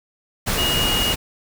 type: tone in noise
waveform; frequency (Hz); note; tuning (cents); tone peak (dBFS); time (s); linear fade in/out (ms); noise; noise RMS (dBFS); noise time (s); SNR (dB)
sine; 2870; F7; +47; -20; 0.57-1.14; 20; pink; -22; 0.46-1.16; -1
effects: none